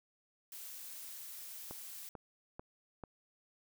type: noise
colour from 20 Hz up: blue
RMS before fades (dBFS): -48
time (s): 0.52-2.09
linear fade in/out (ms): 2
type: click train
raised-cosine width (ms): 1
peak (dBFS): -31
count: 4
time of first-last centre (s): 1.71-3.037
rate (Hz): 2.26
effects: none